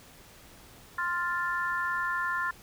sine chord, F major, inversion second, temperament equal, 1046.5 / 1396.9 / 1760 Hz, C6 / F6 / A6, 0 / 0 / 0 cents, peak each -32 dBFS, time 0.98-2.51 s, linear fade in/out 5 ms, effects pink hiss -53 dBFS RMS until 2.62 s

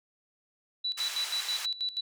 sine tone with tremolo, 3951 Hz, B7, in tune, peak -28 dBFS, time 0.84-2.01 s, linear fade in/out 10 ms, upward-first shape square, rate 6.2 Hz, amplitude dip 80%
white band-pass noise, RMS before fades -38 dBFS, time 0.97-1.66 s, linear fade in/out 10 ms, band 1000 to 6500 Hz, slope 12 dB/octave
effects none

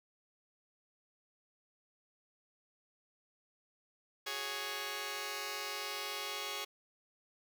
5% pulse chord, F# suspended second, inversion none, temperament just, 370 / 416.2 / 555 Hz, F#4 / G#4 / C#5, 0 / +4 / +2 cents, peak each -35 / -30 / -32 dBFS, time 4.26-6.65 s, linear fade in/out 10 ms, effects none

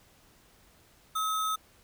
sine tone with sample-and-hold, 1283 Hz, E6, 47 cents flat, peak -27 dBFS, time 1.15-1.56 s, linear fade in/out 10 ms, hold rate 4900 Hz, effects pink hiss -61 dBFS RMS until 1.83 s

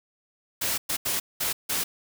white noise bursts at uneven times, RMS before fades -27 dBFS, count 5, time 0.61-0.78 / 0.89-0.97 / 1.05-1.2 / 1.4-1.53 / 1.69-1.84 s, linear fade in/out 10 ms, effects none

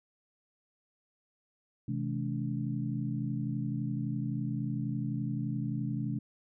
sine tone cluster, 129.6 / 161.1 / 213.2 / 285.5 Hz, C3 / E3 / G#3 / D4, -16 / -39 / +46 / -49 cents, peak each -34 / -38 / -36 / -39 dBFS, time 1.88-6.19 s, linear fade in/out 5 ms, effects none

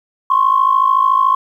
sine tone pair together, 1044.3 / 1098 Hz, C6 / C#6, -4 / -17 cents, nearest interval minor second, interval 87 cents, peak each -12 dBFS, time 0.3-1.35 s, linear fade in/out 5 ms, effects tanh soft clip ceiling -2 dBFS + 8-bit

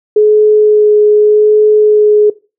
sine tone with vibrato, 423 Hz, G#4, 32 cents sharp, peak -3 dBFS, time 0.16-2.3 s, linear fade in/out 5 ms, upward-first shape sine, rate 0.84 Hz, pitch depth 11 cents each way, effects noise-tail reverb RT60 0.3 s tail -20 dB re dry

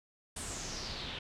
pink noise with low-pass filter sweep, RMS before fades -41 dBFS, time 0.36-1.19 s, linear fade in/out 5 ms, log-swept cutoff 9200 to 3200 Hz, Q 4.4, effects none

